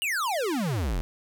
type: exponential sweep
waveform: square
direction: down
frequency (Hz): 2960 to 36.71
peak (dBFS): -26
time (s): 0.02-1.01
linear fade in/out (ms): 0
effects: none